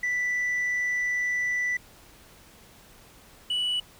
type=tone pair in turn; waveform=sine; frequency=1975.5 / 2954 Hz; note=B6 / F#7; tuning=0 / -3 cents; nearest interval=perfect fifth; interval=697 cents; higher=second; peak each=-22 dBFS; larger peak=neither; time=0.03-1.77 / 3.5-3.8 s; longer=first; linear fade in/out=5 ms; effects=tanh soft clip ceiling -23 dBFS + pink hiss -53 dBFS RMS until 3.99 s